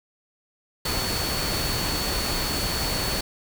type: tone in noise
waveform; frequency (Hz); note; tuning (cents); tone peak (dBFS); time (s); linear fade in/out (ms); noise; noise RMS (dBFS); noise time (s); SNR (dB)
sine; 4435; C#8; 0; -30; 0.85-3.21; 5; pink; -27; 0.85-3.21; -6
effects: none